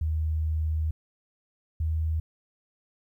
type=tone pair in turn; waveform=sine; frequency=78.5 / 79.46 Hz; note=D#2 / D#2; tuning=+16 / +37 cents; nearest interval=unison; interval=21 cents; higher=second; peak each=-24 dBFS; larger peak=neither; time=0.01-0.91 / 1.8-2.2 s; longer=first; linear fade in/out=5 ms; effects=11-bit